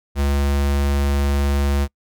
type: tone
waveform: square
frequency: 70.4 Hz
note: C#2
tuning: 27 cents sharp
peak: -17 dBFS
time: 0.15-1.88 s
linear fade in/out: 50 ms
effects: noise-tail reverb RT60 0.1 s tail -26 dB re dry